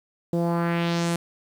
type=tone with low-pass filter sweep; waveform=sawtooth; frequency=170 Hz; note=F3; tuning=46 cents flat; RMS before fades=-24 dBFS; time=0.33-1.16 s; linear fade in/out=2 ms; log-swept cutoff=460 to 11000 Hz; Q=1.8; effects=8-bit